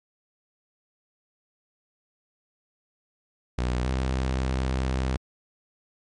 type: tone pair in turn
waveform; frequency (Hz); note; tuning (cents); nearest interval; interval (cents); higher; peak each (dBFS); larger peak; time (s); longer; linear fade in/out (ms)
sawtooth; 61.74 / 64.88; B1 / C2; 0 / -14; minor second; 86; second; -20; neither; 3.58-3.84 / 3.84-5.17; second; 5
effects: low-pass 7000 Hz 12 dB/octave + MP3 48 kbps